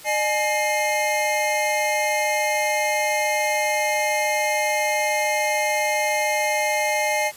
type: tone cluster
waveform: square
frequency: 606 / 843 / 2116 Hz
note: D#5 / G#5 / C7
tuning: -46 / +26 / +19 cents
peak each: -25 dBFS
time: 0.04-7.32 s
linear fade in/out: 50 ms
effects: white hiss -43 dBFS RMS until 7.36 s + resampled to 32000 Hz